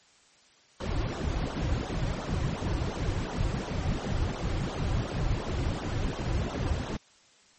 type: noise with flanger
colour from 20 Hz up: brown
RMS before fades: -30 dBFS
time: 0.8-6.97 s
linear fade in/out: 5 ms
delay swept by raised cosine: 0.4 to 4.8 ms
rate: 2.8 Hz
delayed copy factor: -0.85
effects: white hiss -60 dBFS RMS until 7.58 s + MP3 32 kbps